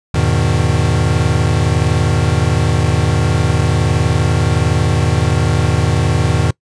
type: chord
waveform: square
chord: E major seventh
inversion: none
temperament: equal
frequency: 82.41 / 103.83 / 123.47 / 155.56 Hz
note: E2 / G#2 / B2 / D#3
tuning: 0 / 0 / 0 / 0 cents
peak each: -18 dBFS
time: 0.14-6.51 s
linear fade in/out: 5 ms
effects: noise-tail reverb RT60 0.1 s tail -23 dB re dry + resampled to 22050 Hz